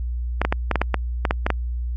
clicks, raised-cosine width 0.5 ms, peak -4 dBFS, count 11, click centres 0.416 / 0.45 / 0.525 / 0.713 / 0.757 / 0.816 / 0.943 / 1.252 / 1.309 / 1.465 / 1.503 s, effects added 60 Hz sine -23 dBFS peak until 1.96 s + AAC 48 kbps

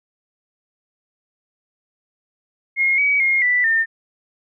sine tone with pitch steps, 2148 / 2269 / 2140 / 1975 / 1809 Hz, C7 / C#7 / C7 / B6 / A6, +45 / +40 / +38 / 0 / +48 cents, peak -14 dBFS, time 2.76-3.86 s, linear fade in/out 50 ms, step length 220 ms, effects none

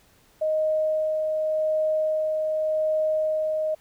sine tone with tremolo, 623 Hz, D#5, 2 cents sharp, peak -20 dBFS, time 0.41-3.75 s, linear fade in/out 10 ms, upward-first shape sine, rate 0.87 Hz, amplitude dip 25%, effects pink hiss -59 dBFS RMS until 3.8 s

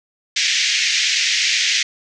pink band-pass noise, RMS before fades -18 dBFS, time 0.36-1.83 s, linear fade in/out 5 ms, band 1900 to 6600 Hz, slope 48 dB/octave, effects none

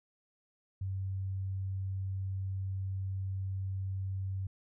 sine tone, 95.8 Hz, G2, 39 cents flat, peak -33 dBFS, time 0.81-4.47 s, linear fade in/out 5 ms, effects none

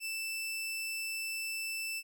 sawtooth tone, 2651 Hz, E7, 9 cents sharp, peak -32 dBFS, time 0-2.03 s, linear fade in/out 50 ms, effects none

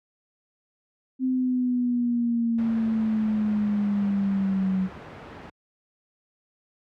sine exponential sweep, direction down, 260 to 186.5 Hz, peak -21 dBFS, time 1.19-4.89 s, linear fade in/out 50 ms
pink low-pass noise, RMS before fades -41 dBFS, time 2.58-5.5 s, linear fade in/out 5 ms, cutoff 1800 Hz, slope 12 dB/octave
effects high-pass 80 Hz 12 dB/octave

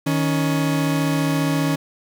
40% pulse tone pair together, 156.7 / 278.6 Hz, D#3 / C#4, +13 / +9 cents, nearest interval minor seventh, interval 996 cents, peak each -20 dBFS, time 0.06-1.76 s, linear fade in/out 10 ms, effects 8-bit

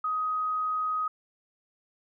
sine tone, 1256 Hz, D#6, 16 cents sharp, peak -26 dBFS, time 0.04-1.08 s, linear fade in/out 5 ms, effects none

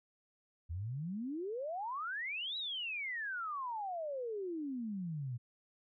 sine exponential two-way sweep, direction up then down, 77.78 to 3951 to 115.8 Hz, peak -37 dBFS, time 0.69-5.38 s, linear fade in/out 20 ms, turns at 2.57 s, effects none

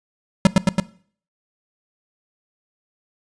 square tone with echo, 190 Hz, F#3, 46 cents sharp, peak -8 dBFS, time 0.45-0.47 s, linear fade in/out 2 ms, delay 110 ms, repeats 3, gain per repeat -2 dB, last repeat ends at 0.8 s, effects noise-tail reverb RT60 0.5 s tail -19 dB re dry + resampled to 22050 Hz

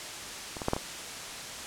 clicks, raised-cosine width 1 ms, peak -24 / -20 / -12 / -11 / -18 dBFS, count 5, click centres 0.568 / 0.618 / 0.684 / 0.734 / 0.765 s, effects white hiss -39 dBFS RMS until 1.66 s + low-pass 8000 Hz 12 dB/octave

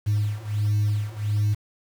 sine beating tone pair, 103.83 / 105.23 Hz, G#2 / G#2, 0 / +23 cents, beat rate 1.4 Hz, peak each -23 / -22 dBFS, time 0.06-1.55 s, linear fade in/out 20 ms, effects tanh soft clip ceiling -17 dBFS + 7-bit

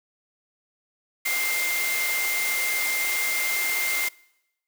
sine tone in noise, 2100 Hz, C7, 6 cents sharp, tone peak -25 dBFS, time 1.25-4.09 s, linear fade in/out 10 ms, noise white, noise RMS -28 dBFS, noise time 1.25-4.09 s, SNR 0 dB, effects noise-tail reverb RT60 0.9 s tail -24 dB re dry + high-pass 400 Hz 12 dB/octave

